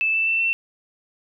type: tone with pitch steps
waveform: sine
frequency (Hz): 2631 / 2652 / 2674 / 2696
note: E7 / E7 / E7 / E7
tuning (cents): -4 / +10 / +24 / +38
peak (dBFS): -18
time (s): 0.01-0.53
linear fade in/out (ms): 0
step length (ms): 130
effects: none